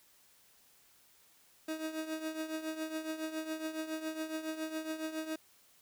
30% pulse tone with tremolo, 315.7 Hz, D#4, 25 cents sharp, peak -31 dBFS, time 1.68-5.36 s, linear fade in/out 5 ms, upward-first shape triangle, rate 7.2 Hz, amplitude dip 75%, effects white hiss -65 dBFS RMS until 5.81 s

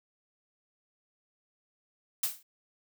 blue noise with exponential decay, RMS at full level -25 dBFS, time 2.23-2.43 s, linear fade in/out 5 ms, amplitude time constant 43 ms, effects none

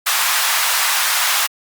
pink high-pass noise, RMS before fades -17 dBFS, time 0.06-1.47 s, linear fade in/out 10 ms, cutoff 920 Hz, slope 24 dB/octave, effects Opus 48 kbps

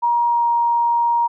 sine tone with pitch glide, 948 to 941.5 Hz, A#5 to A#5, +29 to +17 cents, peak -14 dBFS, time 0.02-1.28 s, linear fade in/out 20 ms, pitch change -12 cents, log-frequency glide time 0.25-0.46 s, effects none

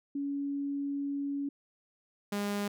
sine / sawtooth tone pair in turn, 281.7 / 203.7 Hz, C#4 / G#3, +28 / -33 cents, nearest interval tritone, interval 561 cents, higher first, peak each -31 / -27 dBFS, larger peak second, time 0.15-1.49 / 2.32-2.68 s, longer first, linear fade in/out 5 ms, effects none

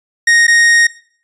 45% pulse tone with dropouts, 1864.7 Hz, A#6, in tune, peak -7 dBFS, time 0.27-0.87 s, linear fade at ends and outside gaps 5 ms, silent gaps 0.469-0.479 s, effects noise-tail reverb RT60 0.5 s tail -18 dB re dry + resampled to 22050 Hz

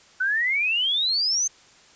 sine exponential sweep, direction up, 1480 to 6400 Hz, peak -20 dBFS, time 0.2-1.48 s, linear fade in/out 10 ms, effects white hiss -53 dBFS RMS until 1.95 s + resampled to 16000 Hz

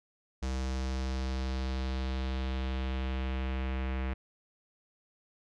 square tone with low-pass filter sweep, 65.2 Hz, C2, 5 cents flat, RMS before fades -33 dBFS, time 0.42-4.14 s, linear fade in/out 10 ms, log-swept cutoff 6400 to 2300 Hz, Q 1.9, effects none

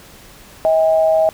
sine tone pair together, 639 / 805.1 Hz, D#5 / G5, +46 / +46 cents, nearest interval major third, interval 400 cents, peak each -11 / -20 dBFS, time 0.65-1.29 s, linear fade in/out 0 ms, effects pink hiss -42 dBFS RMS until 1.33 s

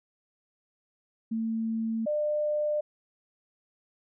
sine tone pair in turn, 224.5 / 599.3 Hz, A3 / D5, +35 / +35 cents, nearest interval octave + perfect fourth, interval 1700 cents, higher second, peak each -27 / -25 dBFS, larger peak second, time 1.31-2.06 / 2.06-2.81 s, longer neither, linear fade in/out 10 ms, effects none

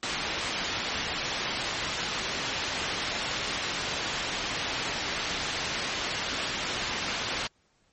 white low-pass noise, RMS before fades -32 dBFS, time 0.03-7.47 s, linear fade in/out 0 ms, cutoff 4100 Hz, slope 12 dB/octave, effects pink hiss -68 dBFS RMS until 7.92 s + MP3 32 kbps

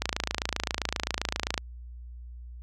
click train, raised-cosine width 0.2 ms, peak -9 dBFS, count 44, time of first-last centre 0.02-1.578 s, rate 27.6 Hz, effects added 60 Hz sine -40 dBFS peak until 2.62 s

